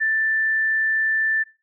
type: tone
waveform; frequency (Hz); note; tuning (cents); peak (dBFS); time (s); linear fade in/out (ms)
sine; 1768; A6; +8; -18; 0-1.44; 20
effects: noise-tail reverb RT60 0.3 s tail -20 dB re dry